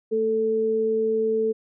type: tone pair together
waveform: sine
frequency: 222.9 / 441.4 Hz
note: A3 / A4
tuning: +23 / +5 cents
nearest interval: octave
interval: 1182 cents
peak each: -30 / -20 dBFS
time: 0.11-1.53 s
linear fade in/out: 20 ms
effects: none